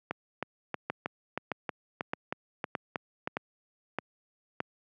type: two click trains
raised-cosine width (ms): 0.5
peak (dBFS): -15 / -16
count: 7 / 11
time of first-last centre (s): 0.9-4.604 / 0.11-3.275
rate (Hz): 1.62 / 3.16
effects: high-pass 150 Hz 12 dB/octave